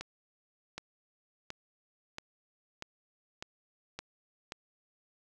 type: accelerating click train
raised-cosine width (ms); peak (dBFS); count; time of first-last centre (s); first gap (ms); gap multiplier
0.2; -22; 8; 0.01-4.521; 770; 0.94
effects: none